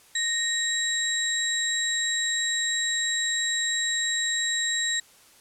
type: tone cluster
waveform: sine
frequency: 1857 / 3901 / 7550 Hz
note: A#6 / B7 / A#8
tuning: -7 / -22 / +21 cents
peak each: -28 dBFS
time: 0.15-5 s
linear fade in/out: 5 ms
effects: white hiss -55 dBFS RMS until 5.4 s + low-pass 12000 Hz 12 dB/octave